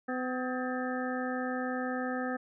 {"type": "harmonic tone with a mistuned harmonic", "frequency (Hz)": 253.8, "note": "B3", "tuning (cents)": 47, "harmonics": [1, 2, 3, 5, 6, 7], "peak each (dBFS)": [-34, -37, -39, -41, -42, -42], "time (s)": [0.08, 2.37], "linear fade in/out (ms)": 10, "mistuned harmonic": 6, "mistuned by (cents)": 86, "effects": []}